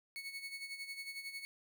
30% pulse tone with tremolo, 2209 Hz, C#7, 7 cents flat, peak -38 dBFS, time 0.16-1.45 s, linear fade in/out 0 ms, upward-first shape sine, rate 11 Hz, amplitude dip 65%, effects none

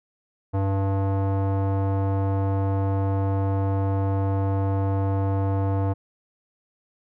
square tone with low-pass filter, 97.5 Hz, G2, 9 cents flat, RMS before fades -23 dBFS, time 0.53-5.94 s, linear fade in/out 20 ms, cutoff 840 Hz, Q 1.6, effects none

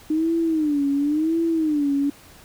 sine tone with vibrato, 305.1 Hz, D#4, 34 cents flat, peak -18 dBFS, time 0.1-2.1 s, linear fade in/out 5 ms, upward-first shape sine, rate 0.94 Hz, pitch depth 150 cents each way, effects pink hiss -48 dBFS RMS until 2.44 s

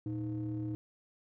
triangle ring-modulated tone, 98 Hz, G2, in tune, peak -29 dBFS, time 0.06-0.75 s, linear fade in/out 0 ms, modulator 214 Hz, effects none

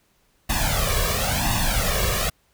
pink noise with flanger, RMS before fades -22 dBFS, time 0.49-2.3 s, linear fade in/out 10 ms, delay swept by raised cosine 1.1 to 1.79 ms, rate 0.96 Hz, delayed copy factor +1, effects pink hiss -64 dBFS RMS until 2.53 s

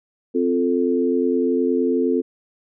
sine chord, F major, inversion second, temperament equal with one note detuned, 260.6 / 349.2 / 440 Hz, C4 / F4 / A4, -7 / 0 / 0 cents, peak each -20 / -22 / -21 dBFS, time 0.34-2.22 s, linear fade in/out 20 ms, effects none

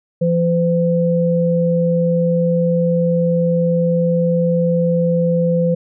sine tone pair together, 170.19 / 510 Hz, F3 / C5, -44 / -44 cents, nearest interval octave + perfect fifth, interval 1900 cents, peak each -15 / -16 dBFS, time 0.21-5.75 s, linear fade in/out 10 ms, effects none

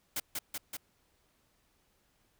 white noise with echo, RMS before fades -34 dBFS, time 0.16-0.2 s, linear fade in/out 5 ms, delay 190 ms, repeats 3, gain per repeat -2 dB, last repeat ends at 0.77 s, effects pink hiss -72 dBFS RMS until 2.39 s

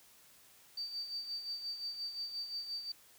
sine tone with tremolo, 4626 Hz, D8, 27 cents flat, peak -36 dBFS, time 0.77-2.92 s, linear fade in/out 5 ms, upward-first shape sine, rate 5.7 Hz, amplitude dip 60%, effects white hiss -62 dBFS RMS until 3.18 s

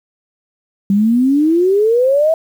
sine exponential sweep, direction up, 193.5 to 659.3 Hz, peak -9 dBFS, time 0.9-2.34 s, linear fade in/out 2 ms, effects 7-bit

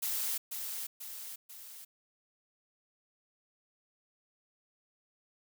blue noise with echo, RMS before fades -34 dBFS, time 0.02-0.38 s, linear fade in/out 10 ms, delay 490 ms, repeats 3, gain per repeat -5 dB, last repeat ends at 1.85 s, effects none

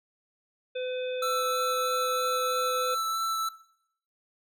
harmonic tone, 506 Hz, B4, 42 cents sharp, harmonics 1 / 3 / 5 / 7, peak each -30 / -45 / -41 / -42 dBFS, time 0.75-2.95 s, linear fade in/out 10 ms
square tone with vibrato, 1326 Hz, E6, 10 cents sharp, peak -28 dBFS, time 1.22-3.49 s, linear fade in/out 5 ms, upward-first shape sine, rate 3.1 Hz, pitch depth 9 cents each way
effects noise-tail reverb RT60 0.7 s tail -18 dB re dry

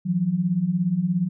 sine beating tone pair, 164.81 / 181.81 Hz, E3 / F#3, 0 / -30 cents, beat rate 17 Hz, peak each -25 / -21 dBFS, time 0.05-1.29 s, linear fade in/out 20 ms, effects none

